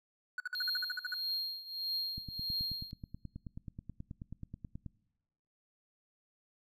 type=tone bursts; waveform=triangle; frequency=1481 Hz; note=F#6; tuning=1 cent sharp; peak=-32 dBFS; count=11; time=0.38-1.141 s; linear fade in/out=2 ms; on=21 ms; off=53 ms
type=tone with tremolo; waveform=triangle; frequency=4232 Hz; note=C8; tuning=19 cents sharp; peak=-30 dBFS; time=0.55-2.91 s; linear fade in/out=0 ms; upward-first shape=triangle; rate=1.6 Hz; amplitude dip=85%
type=click train; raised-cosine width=5 ms; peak=-31 dBFS; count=26; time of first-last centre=2.18-4.862 s; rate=9.32 Hz
effects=noise-tail reverb RT60 1.0 s tail -23 dB re dry